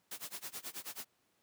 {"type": "noise with tremolo", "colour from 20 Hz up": "white", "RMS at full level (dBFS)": -42, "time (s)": [0.11, 1.05], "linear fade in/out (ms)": 5, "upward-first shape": "sine", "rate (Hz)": 9.3, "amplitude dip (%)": 95, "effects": ["pink hiss -75 dBFS RMS until 1.42 s", "high-pass 150 Hz 12 dB/octave"]}